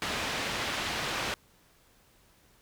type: low-pass noise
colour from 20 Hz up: white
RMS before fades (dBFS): -33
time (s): 0.02-1.34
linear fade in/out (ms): 0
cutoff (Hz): 3200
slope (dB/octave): 12
effects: pink hiss -63 dBFS RMS until 2.61 s